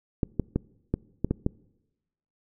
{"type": "clicks", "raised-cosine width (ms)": 3, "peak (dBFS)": -11, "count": 7, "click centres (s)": [0.232, 0.397, 0.56, 0.94, 1.246, 1.31, 1.464], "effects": ["noise-tail reverb RT60 1.0 s tail -24 dB re dry"]}